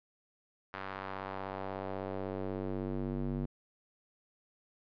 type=tone with band-pass filter sweep; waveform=square; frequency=48.13 Hz; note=G1; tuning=31 cents flat; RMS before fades=-38 dBFS; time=0.73-3.46 s; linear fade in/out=10 ms; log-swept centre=1400 to 220 Hz; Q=1.3; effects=resampled to 11025 Hz